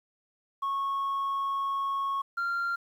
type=tone pair in turn; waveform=sine; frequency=1100 / 1385.9 Hz; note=C#6 / F6; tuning=-14 / -14 cents; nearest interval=major third; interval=400 cents; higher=second; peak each=-25 dBFS; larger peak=neither; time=0.62-2.22 / 2.37-2.76 s; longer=first; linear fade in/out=10 ms; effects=tanh soft clip ceiling -26 dBFS + 10-bit